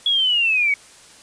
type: linear sweep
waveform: sine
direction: down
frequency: 3381 to 2217 Hz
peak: -15 dBFS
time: 0.06-0.74 s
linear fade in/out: 2 ms
effects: white hiss -46 dBFS RMS until 1.22 s + resampled to 22050 Hz